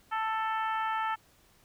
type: harmonic tone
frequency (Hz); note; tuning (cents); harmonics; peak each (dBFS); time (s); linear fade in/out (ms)
441.5; A4; +6; 2 / 3 / 4 / 5 / 6 / 7; -31 / -33 / -38 / -45 / -47 / -48; 0.11-1.16; 20
effects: pink hiss -63 dBFS RMS until 1.64 s